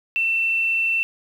sine tone, 2686 Hz, E7, 32 cents sharp, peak -18 dBFS, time 0.16-1.03 s, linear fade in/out 0 ms, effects 8-bit

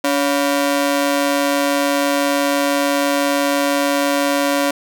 sawtooth ring-modulated tone, 424 Hz, G#4, 36 cents sharp, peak -8 dBFS, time 0.04-4.71 s, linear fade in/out 5 ms, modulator 139 Hz, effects none

